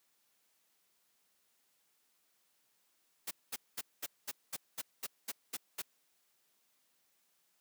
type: noise bursts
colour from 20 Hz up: white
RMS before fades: -39 dBFS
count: 11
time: 3.27-5.821 s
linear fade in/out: 10 ms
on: 41 ms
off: 210 ms
effects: white hiss -75 dBFS RMS until 7.6 s + high-pass 150 Hz 12 dB/octave